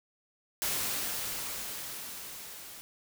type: noise with level ramp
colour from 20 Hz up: white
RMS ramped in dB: -31 to -47 dBFS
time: 0.62-2.81 s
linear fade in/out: 0 ms
effects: none